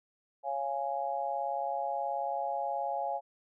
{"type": "chord", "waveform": "sine", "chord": "Db major", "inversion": "none", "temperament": "just", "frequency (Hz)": [554.4, 693, 831.5], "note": ["Db5", "F5", "Ab5"], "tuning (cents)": [0, -14, 2], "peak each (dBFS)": [-37, -35, -34], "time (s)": [0.43, 3.21], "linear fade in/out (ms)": 50, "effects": []}